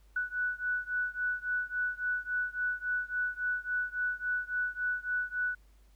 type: beating tone pair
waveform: sine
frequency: 1480 / 1483.6 Hz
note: F#6 / F#6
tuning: 0 / +4 cents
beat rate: 3.6 Hz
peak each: -33 / -34 dBFS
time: 0.16-5.55 s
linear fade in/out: 5 ms
effects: added 50 Hz sine -57 dBFS peak until 5.95 s + pink hiss -70 dBFS RMS until 5.95 s